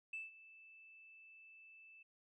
sine tone with ADSR envelope, 2637 Hz, E7, in tune, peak -40 dBFS, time 0.13-2.03 s, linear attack 5 ms, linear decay 170 ms, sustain -18 dB, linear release 8 ms, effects tanh soft clip ceiling -38 dBFS

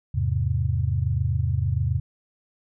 sine chord, E augmented, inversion none, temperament equal, 82.41 / 103.83 / 130.81 Hz, E2 / G#2 / B#2, 0 / 0 / 0 cents, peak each -25 dBFS, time 0.14-2 s, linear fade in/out 10 ms, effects none

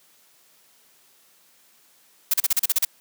blue noise bursts, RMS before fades -19 dBFS, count 9, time 2.31-2.85 s, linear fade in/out 5 ms, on 28 ms, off 36 ms, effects white hiss -58 dBFS RMS until 3 s + high-pass 150 Hz 12 dB/octave

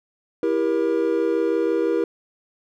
triangle chord, E diminished, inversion none, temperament just, 329.6 / 395.6 / 474.7 Hz, E4 / G4 / Bb4, 0 / +16 / +31 cents, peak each -21 / -22 / -20 dBFS, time 0.43-2.04 s, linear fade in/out 2 ms, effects none

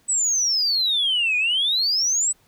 sine exponential two-way sweep, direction down then up, 8100 to 2433 to 8100 Hz, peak -17 dBFS, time 0.08-2.33 s, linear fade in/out 20 ms, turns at 1.37 s, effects tanh soft clip ceiling -14 dBFS + pink hiss -60 dBFS RMS until 2.47 s

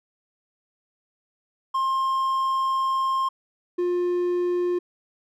triangle tone pair in turn, 1062 / 354.4 Hz, C6 / F4, +25 / +25 cents, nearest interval octave + perfect fifth, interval 1900 cents, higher first, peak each -19 dBFS, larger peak neither, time 1.74-3.29 / 3.78-4.79 s, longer first, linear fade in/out 10 ms, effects none

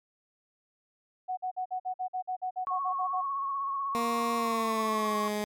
sine tone bursts, 740 Hz, F#5, in tune, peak -29 dBFS, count 14, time 1.28-3.219 s, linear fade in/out 20 ms, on 93 ms, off 49 ms
sine tone with vibrato, 1102 Hz, C#6, 11 cents flat, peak -29 dBFS, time 2.67-5.28 s, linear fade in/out 0 ms, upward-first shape sine, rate 16 Hz, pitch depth 34 cents each way
15% pulse tone with pitch glide, 234 to 209.7 Hz, A#3 to G#3, +7 to +17 cents, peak -23 dBFS, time 3.95-5.44 s, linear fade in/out 0 ms, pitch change -190 cents, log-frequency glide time 4.36-5.18 s
effects MP3 96 kbps

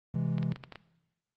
triangle chord, C augmented, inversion none, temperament equal, 130.81 / 164.81 / 207.7 Hz, C3 / E3 / G#3, 0 / 0 / 0 cents, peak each -30 / -29 / -34 dBFS, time 0.14-0.53 s, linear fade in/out 5 ms
clicks, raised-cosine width 0.3 ms, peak -26 dBFS, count 7, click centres 0.382 / 0.429 / 0.521 / 0.56 / 0.638 / 0.723 / 0.757 s
effects noise-tail reverb RT60 1.0 s tail -18 dB re dry + Opus 24 kbps

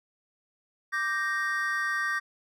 triangle chord, G minor, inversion second, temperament equal, 1174.7 / 1568 / 1864.7 Hz, D6 / G6 / Bb6, 0 / 0 / 0 cents, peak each -31 / -29 / -28 dBFS, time 0.92-2.2 s, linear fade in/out 20 ms, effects none

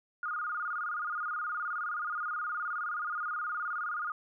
sine tone with vibrato, 1325 Hz, E6, 9 cents sharp, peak -32 dBFS, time 0.23-4.12 s, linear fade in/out 2 ms, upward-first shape square, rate 19 Hz, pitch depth 120 cents each way, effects none

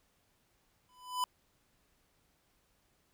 square tone with exponential growth, 1000 Hz, B5, 21 cents sharp, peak -28 dBFS, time 0.89-1.24 s, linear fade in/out 1 ms, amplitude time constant 75 ms, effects pink hiss -73 dBFS RMS until 3.13 s

